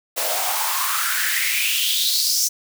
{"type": "noise with high-pass filter sweep", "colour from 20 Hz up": "white", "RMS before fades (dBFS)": -21, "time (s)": [0.16, 2.49], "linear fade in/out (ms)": 20, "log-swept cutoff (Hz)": [550, 6000], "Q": 5.1, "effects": []}